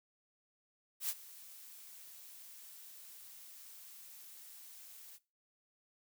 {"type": "noise with ADSR envelope", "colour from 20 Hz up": "blue", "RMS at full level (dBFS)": -35, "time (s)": [1, 5.19], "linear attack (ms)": 88, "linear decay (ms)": 49, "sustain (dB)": -19, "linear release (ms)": 39, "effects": ["noise-tail reverb RT60 0.3 s tail -19 dB re dry"]}